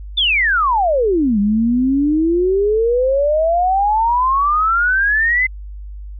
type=exponential two-way sweep; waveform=sine; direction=down then up; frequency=3607 to 199.2 to 2071 Hz; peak=-12 dBFS; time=0.17-5.47 s; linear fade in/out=10 ms; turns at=1.39 s; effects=added 50 Hz sine -28 dBFS peak until 6.19 s